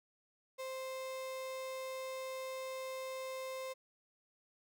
35% pulse tone, 523.3 Hz, C5, in tune, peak -39 dBFS, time 0.58-3.74 s, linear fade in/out 20 ms, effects none

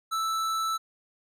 sine tone with hard clipping, 1318.5 Hz, E6, in tune, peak -28 dBFS, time 0.11-0.78 s, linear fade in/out 20 ms, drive 15 dB, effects none

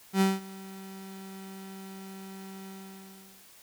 35% pulse tone with ADSR envelope, 192.4 Hz, G3, 32 cents flat, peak -18 dBFS, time 0.13-3.47 s, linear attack 77 ms, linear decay 190 ms, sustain -22 dB, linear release 790 ms, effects white hiss -55 dBFS RMS until 3.62 s

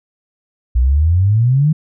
sine exponential sweep, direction up, 58.27 to 160 Hz, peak -9 dBFS, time 0.75-1.73 s, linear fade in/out 10 ms, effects none

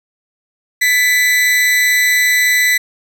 40% pulse tone with amplitude modulation, 1991 Hz, B6, 14 cents sharp, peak -7 dBFS, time 0.81-2.78 s, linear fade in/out 10 ms, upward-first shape sine, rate 277 Hz, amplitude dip 50%, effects none

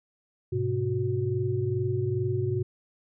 sine tone cluster, 103.9 / 126.3 / 367.8 Hz, G#2 / B2 / F#4, +1 / +39 / -10 cents, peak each -29 dBFS, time 0.52-2.63 s, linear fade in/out 10 ms, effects none

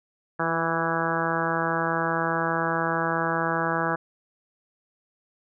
harmonic tone with a mistuned harmonic, 164.81 Hz, E3, in tune, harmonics 1 / 2 / 3 / 4 / 5 / 6 / 7 / 8 / 9 / 10, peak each -32 / -32 / -32 / -32 / -32 / -32 / -32 / -32 / -32 / -32 dBFS, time 0.39-3.96 s, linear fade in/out 10 ms, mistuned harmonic 2, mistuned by +17 cents, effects none

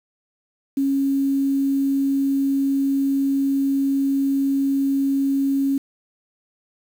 sine tone with quantisation, 274.4 Hz, C#4, 17 cents flat, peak -17 dBFS, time 0.77-5.78 s, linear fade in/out 5 ms, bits 7, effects none

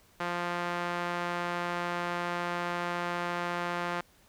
sawtooth tone with band-pass filter, 174.6 Hz, F3, in tune, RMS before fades -33 dBFS, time 0.2-4.01 s, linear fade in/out 5 ms, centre 1300 Hz, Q 0.97, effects pink hiss -62 dBFS RMS until 4.28 s

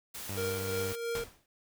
white noise, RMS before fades -42 dBFS, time 0.14-0.96 s, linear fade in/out 10 ms
sawtooth tone with vibrato, 98 Hz, G2, in tune, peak -33 dBFS, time 0.29-0.93 s, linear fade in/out 5 ms, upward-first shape sine, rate 6.2 Hz, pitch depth 9 cents each way
square tone with tremolo, 466.2 Hz, A#4, in tune, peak -32 dBFS, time 0.37-1.24 s, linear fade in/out 5 ms, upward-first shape sine, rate 3 Hz, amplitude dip 50%
pink noise with exponential decay, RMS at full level -36 dBFS, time 1.15-1.46 s, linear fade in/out 2 ms, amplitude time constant 67 ms
effects none

